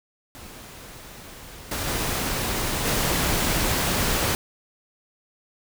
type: noise with level steps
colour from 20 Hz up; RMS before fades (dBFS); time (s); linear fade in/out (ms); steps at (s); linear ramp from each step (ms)
pink; -42 / -28 / -26 / -23; 0.35-4.35; 0; 1.71 / 1.87 / 2.85; 5
effects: none